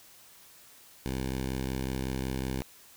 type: tone with notch filter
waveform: 10% pulse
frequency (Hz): 65.41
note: C2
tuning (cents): 0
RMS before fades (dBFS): -33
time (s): 1.06-2.62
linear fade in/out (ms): 0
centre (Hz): 1200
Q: 1.8
effects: white hiss -55 dBFS RMS until 2.96 s